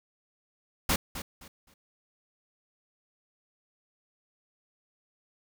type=noise with echo; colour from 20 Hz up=pink; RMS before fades=-25 dBFS; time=0.89-0.96 s; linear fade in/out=5 ms; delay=260 ms; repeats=3; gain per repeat=-12 dB; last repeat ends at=1.74 s; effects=none